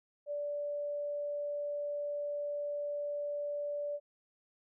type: tone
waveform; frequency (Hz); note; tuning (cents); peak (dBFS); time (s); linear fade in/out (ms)
sine; 582; D5; -16; -34; 0.26-4; 50
effects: none